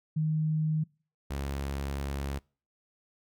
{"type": "tone pair in turn", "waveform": ["sine", "sawtooth"], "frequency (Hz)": [155.8, 69.4], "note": ["D#3", "C#2"], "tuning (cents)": [3, 3], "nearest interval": "octave + major second", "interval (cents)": 1400, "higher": "first", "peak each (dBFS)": [-25, -28], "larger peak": "first", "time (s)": [[0.16, 0.84], [1.3, 2.39]], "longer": "second", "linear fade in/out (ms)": 10, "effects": ["noise-tail reverb RT60 0.4 s tail -26 dB re dry"]}